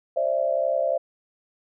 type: tone cluster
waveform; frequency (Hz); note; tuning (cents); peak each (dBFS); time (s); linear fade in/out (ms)
sine; 533 / 596 / 667; C5 / D5 / E5; +32 / +25 / +20; -25; 0.16-0.98; 10
effects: none